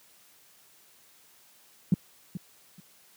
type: tone with echo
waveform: sine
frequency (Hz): 179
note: F3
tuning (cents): +43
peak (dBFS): -16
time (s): 1.92-1.94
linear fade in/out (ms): 2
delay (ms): 430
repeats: 2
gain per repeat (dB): -14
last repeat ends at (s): 2.8
effects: white hiss -59 dBFS RMS until 3.16 s + high-pass 100 Hz 12 dB/octave